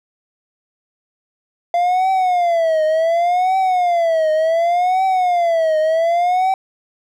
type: tone with vibrato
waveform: triangle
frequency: 689 Hz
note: F5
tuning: 24 cents flat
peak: -11 dBFS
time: 1.74-6.54 s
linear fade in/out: 2 ms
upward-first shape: triangle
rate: 0.68 Hz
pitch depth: 190 cents each way
effects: none